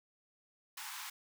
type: high-pass noise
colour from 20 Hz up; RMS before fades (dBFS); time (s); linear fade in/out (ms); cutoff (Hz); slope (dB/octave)
pink; -45; 0.77-1.1; 5; 810; 96
effects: none